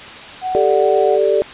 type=tone with vibrato; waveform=sine; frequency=740 Hz; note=F#5; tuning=in tune; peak=-18 dBFS; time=0.41-1.19 s; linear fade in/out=50 ms; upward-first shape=square; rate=2.4 Hz; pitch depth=9 cents each way
type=chord; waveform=sine; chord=G suspended second; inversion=none; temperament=equal; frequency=392 / 440 / 587.3 Hz; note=G4 / A4 / D5; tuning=0 / 0 / 0 cents; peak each=-16 dBFS; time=0.55-1.42 s; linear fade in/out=0 ms
effects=white hiss -33 dBFS RMS until 1.53 s + resampled to 8000 Hz